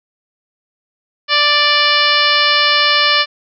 harmonic tone with a mistuned harmonic, 587.3 Hz, D5, in tune, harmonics 1 / 2 / 3 / 4 / 5 / 6 / 7 / 8 / 9, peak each -23 / -17 / -17 / -18 / -17 / -20 / -19 / -21 / -21 dBFS, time 1.28-3.26 s, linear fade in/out 50 ms, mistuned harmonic 7, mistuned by +30 cents, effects none

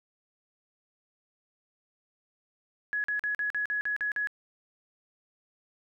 sine tone bursts, 1683 Hz, G#6, 23 cents sharp, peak -27 dBFS, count 9, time 2.93-4.272 s, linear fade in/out 0 ms, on 110 ms, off 44 ms, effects none

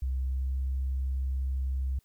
sine tone with pitch glide, 65.2 to 66.07 Hz, C2 to C2, -5 to +17 cents, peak -26 dBFS, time 0.02-1.99 s, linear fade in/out 5 ms, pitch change +22 cents, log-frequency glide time 0.22-0.53 s, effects tanh soft clip ceiling -24 dBFS + white hiss -70 dBFS RMS until 2.04 s

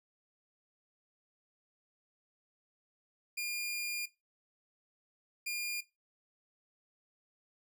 sawtooth tone bursts at uneven times, 2414 Hz, D7, 47 cents sharp, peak -31 dBFS, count 2, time 3.37-4.06 / 5.46-5.81 s, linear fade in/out 10 ms, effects noise-tail reverb RT60 0.2 s tail -17 dB re dry

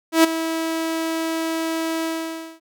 sawtooth tone with ADSR envelope, 325.2 Hz, E4, 23 cents flat, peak -5 dBFS, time 0.12-2.6 s, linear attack 120 ms, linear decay 12 ms, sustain -13 dB, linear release 560 ms, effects none

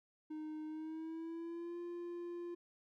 triangle tone with pitch glide, 309.1 to 347 Hz, D#4 to F4, -11 to -11 cents, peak -40 dBFS, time 0.3-2.55 s, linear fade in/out 10 ms, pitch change +200 cents, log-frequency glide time 0.66-1.79 s, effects none

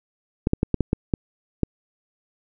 clicks, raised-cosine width 3 ms, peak -6 dBFS, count 8, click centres 0.471 / 0.534 / 0.631 / 0.743 / 0.807 / 0.931 / 1.138 / 1.633 s, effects none

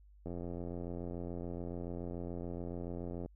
click train, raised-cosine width 2 ms, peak -29 dBFS, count 262, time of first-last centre 0.26-3.26 s, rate 87 Hz, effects added 50 Hz sine -57 dBFS peak until 3.35 s

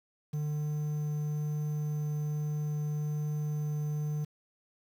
triangle tone with quantisation, 149.9 Hz, D3, 36 cents sharp, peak -28 dBFS, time 0.33-4.25 s, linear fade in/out 10 ms, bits 9, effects none

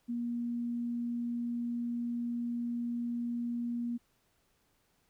sine tone, 237.9 Hz, A#3, 35 cents sharp, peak -32 dBFS, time 0.08-3.98 s, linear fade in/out 20 ms, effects pink hiss -73 dBFS RMS until 5.09 s

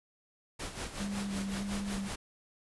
pink noise with tremolo, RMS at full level -38 dBFS, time 0.59-2.16 s, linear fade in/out 10 ms, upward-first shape sine, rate 5.4 Hz, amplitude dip 65%
sine tone with vibrato, 198.4 Hz, G3, 21 cents sharp, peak -34 dBFS, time 0.99-2.09 s, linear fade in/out 20 ms, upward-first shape square, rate 1.6 Hz, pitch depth 17 cents each way
effects resampled to 24000 Hz

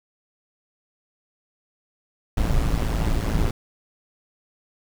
brown noise with amplitude modulation, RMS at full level -18 dBFS, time 2.37-3.51 s, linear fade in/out 5 ms, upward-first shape sine, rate 111 Hz, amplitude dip 70%, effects none

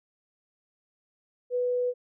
sine tone, 493.9 Hz, B4, in tune, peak -24 dBFS, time 1.5-1.94 s, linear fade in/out 50 ms, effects none

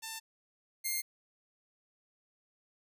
5% pulse tone pair in turn, 893 / 2117 Hz, A5 / C7, +25 / +20 cents, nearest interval octave + minor third, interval 1495 cents, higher second, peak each -28 / -22 dBFS, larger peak second, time 0.02-0.2 / 0.84-1.02 s, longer neither, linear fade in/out 20 ms, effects none

